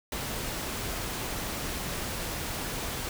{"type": "noise", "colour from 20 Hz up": "pink", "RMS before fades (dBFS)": -34, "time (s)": [0.12, 3.09], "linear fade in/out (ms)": 2, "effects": []}